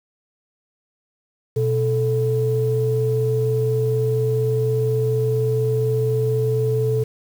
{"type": "tone pair together", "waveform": "sine", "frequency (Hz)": [122.88, 437.9], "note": ["B2", "A4"], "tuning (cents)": [-8, -8], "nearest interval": "octave + minor seventh", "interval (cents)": 2200, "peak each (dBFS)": -19, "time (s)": [1.56, 7.04], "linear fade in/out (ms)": 10, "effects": ["tanh soft clip ceiling -9 dBFS", "7-bit"]}